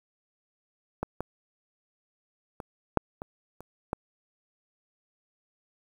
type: clicks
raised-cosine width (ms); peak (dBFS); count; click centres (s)
1; -15 / -17 / -23 / -6 / -22 / -29 / -14; 7; 1.03 / 1.206 / 2.602 / 2.973 / 3.219 / 3.606 / 3.931
effects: 8-bit